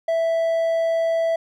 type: tone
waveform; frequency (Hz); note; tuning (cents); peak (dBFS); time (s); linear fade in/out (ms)
triangle; 659.3; E5; 0; -16; 0.08-1.36; 5
effects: none